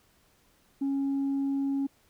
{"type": "tone", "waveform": "sine", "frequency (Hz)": 275.5, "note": "C#4", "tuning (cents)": -11, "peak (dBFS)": -24, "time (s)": [0.81, 1.87], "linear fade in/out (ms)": 10, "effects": ["tanh soft clip ceiling -24 dBFS", "pink hiss -65 dBFS RMS until 2.09 s"]}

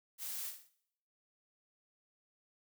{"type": "noise with echo", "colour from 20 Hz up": "blue", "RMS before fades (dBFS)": -42, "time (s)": [0.18, 0.53], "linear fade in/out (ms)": 50, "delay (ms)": 57, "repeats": 3, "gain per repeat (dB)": -8, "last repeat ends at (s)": 0.701, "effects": ["noise-tail reverb RT60 0.7 s tail -18 dB re dry"]}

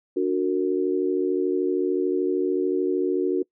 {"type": "chord", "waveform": "sine", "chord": "D augmented", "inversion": "none", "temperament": "just", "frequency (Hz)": [293.7, 367.1, 458.9], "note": ["D4", "F#4", "A#4"], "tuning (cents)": [0, -14, -27], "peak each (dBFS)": [-26, -22, -28], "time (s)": [0.16, 3.43], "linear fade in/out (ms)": 10, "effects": ["noise-tail reverb RT60 0.1 s tail -24 dB re dry"]}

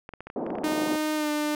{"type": "clicks", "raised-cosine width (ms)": 0.5, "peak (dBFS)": -24, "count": 12, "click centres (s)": [0.091, 0.137, 0.206, 0.27, 0.301, 0.465, 0.504, 0.554, 0.585, 0.636, 0.678, 0.722]}
{"type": "band-pass noise", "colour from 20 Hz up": "pink", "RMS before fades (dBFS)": -32, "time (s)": [0.36, 0.96], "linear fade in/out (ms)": 2, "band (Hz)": [220, 770], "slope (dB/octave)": 24}
{"type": "tone with pitch glide", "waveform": "sawtooth", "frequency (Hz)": [307.3, 299.4], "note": ["D#4", "D4"], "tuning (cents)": [-21, 33], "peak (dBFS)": -21, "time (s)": [0.64, 1.55], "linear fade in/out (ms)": 2, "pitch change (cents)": -46, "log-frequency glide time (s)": [1.15, 1.28]}
{"effects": []}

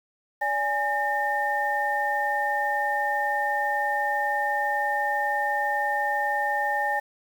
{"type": "tone cluster", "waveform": "sine", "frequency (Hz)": [579, 827, 1813], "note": ["D5", "G#5", "A#6"], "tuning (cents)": [-25, -8, -49], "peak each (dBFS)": [-32, -25, -27], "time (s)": [0.41, 7], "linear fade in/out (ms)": 10, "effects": ["8-bit"]}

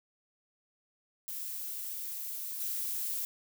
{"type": "noise with level steps", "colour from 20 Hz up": "violet", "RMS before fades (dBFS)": [-39, -35], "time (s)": [1.28, 3.25], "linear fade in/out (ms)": 0, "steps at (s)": 2.6, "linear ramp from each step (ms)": 2, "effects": []}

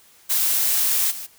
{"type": "noise with level steps", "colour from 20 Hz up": "blue", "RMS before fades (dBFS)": [-20, -33], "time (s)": [0.29, 1.27], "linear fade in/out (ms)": 20, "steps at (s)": 1.1, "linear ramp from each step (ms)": 20, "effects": ["white hiss -53 dBFS RMS until 1.38 s"]}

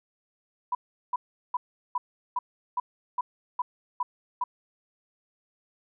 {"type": "tone bursts", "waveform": "sine", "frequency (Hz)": 987.8, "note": "B5", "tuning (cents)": 0, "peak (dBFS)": -24, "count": 10, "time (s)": [0.72, 4.44], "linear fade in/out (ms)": 5, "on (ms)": 30, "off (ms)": 380, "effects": []}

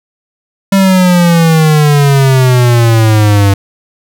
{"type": "exponential sweep", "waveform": "square", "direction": "down", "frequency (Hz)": [197, 98], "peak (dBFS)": -5, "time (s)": [0.72, 3.54], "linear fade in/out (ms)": 5, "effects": []}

